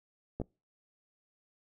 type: clicks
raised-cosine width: 2 ms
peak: -22 dBFS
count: 2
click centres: 0.4 / 0.416 s
effects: noise-tail reverb RT60 0.3 s tail -26 dB re dry